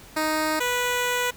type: tone pair in turn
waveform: 10% pulse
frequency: 311.1 / 491.6 Hz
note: D#4 / B4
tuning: 0 / -8 cents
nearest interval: minor sixth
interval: 792 cents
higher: second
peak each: -14 dBFS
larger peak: neither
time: 0.16-0.6 / 0.6-1.31 s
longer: second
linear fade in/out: 10 ms
effects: pink hiss -47 dBFS RMS until 1.36 s